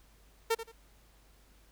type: tone with echo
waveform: sawtooth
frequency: 454.3 Hz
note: A#4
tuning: 45 cents flat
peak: -22 dBFS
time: 0.5-0.55 s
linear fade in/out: 10 ms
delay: 85 ms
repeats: 2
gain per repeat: -12 dB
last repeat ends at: 0.72 s
effects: added 50 Hz sine -61 dBFS peak until 1.71 s + pink hiss -65 dBFS RMS until 1.71 s